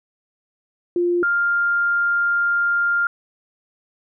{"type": "tone pair in turn", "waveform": "sine", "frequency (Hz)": [350, 1400], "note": ["F4", "F6"], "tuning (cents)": [4, 4], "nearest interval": "2 octaves", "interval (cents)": 2400, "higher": "second", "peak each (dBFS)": -16, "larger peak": "neither", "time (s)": [[0.96, 1.23], [1.23, 3.07]], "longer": "second", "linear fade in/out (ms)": 2, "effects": []}